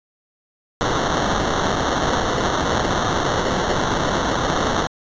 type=noise with sample-and-hold; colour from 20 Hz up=white; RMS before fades=-20 dBFS; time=0.81-4.87 s; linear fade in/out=0 ms; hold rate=2450 Hz; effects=resampled to 16000 Hz